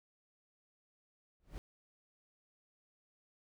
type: noise with exponential growth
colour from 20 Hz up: brown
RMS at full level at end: -40 dBFS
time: 1.4-1.58 s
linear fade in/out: 0 ms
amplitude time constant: 38 ms
effects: none